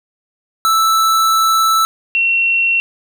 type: tone pair in turn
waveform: square / sine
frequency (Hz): 1318.5 / 2724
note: E6 / F7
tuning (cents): 0 / -44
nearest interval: octave + minor second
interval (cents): 1256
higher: second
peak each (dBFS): -11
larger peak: neither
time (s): 0.65-1.85 / 2.15-2.8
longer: first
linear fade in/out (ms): 0
effects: none